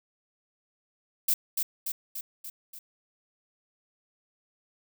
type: noise with echo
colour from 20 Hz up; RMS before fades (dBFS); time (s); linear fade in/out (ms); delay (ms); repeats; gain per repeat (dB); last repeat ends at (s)
violet; -24; 1.28-1.34; 5; 290; 5; -4; 2.79
effects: none